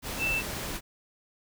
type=tone in noise; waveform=sine; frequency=2659 Hz; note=E7; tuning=14 cents sharp; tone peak=-26 dBFS; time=0.18-0.43 s; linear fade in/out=50 ms; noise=pink; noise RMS=-35 dBFS; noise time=0.02-0.81 s; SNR=+6 dB; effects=none